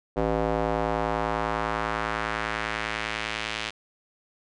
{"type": "tone with band-pass filter sweep", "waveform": "square", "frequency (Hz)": 55, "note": "A1", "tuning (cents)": 0, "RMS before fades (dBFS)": -28, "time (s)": [0.16, 3.71], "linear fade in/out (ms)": 20, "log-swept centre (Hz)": [530, 3000], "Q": 1.3, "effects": ["resampled to 22050 Hz"]}